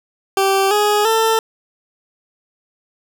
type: tone with pitch steps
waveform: 20% pulse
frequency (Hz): 388.9 / 416.8 / 446.7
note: G4 / G#4 / A4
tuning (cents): -14 / +6 / +26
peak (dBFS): -8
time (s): 0.37-1.39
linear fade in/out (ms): 2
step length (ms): 340
effects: none